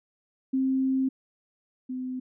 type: tone pair in turn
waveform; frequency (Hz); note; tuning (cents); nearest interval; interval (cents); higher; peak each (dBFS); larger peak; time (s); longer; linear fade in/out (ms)
sine; 264.1 / 255.7; C4 / C4; +16 / -40; minor second; 56; first; -22 / -30; first; 0.53-1.09 / 1.89-2.2; first; 10
effects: none